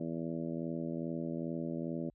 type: harmonic tone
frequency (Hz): 82.41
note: E2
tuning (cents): 0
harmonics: 2 / 3 / 4 / 5 / 6 / 7 / 8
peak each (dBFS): -40 / -39 / -41 / -47 / -50 / -45 / -53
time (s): 0-2.1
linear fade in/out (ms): 5
effects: added 50 Hz sine -68 dBFS peak until 2.14 s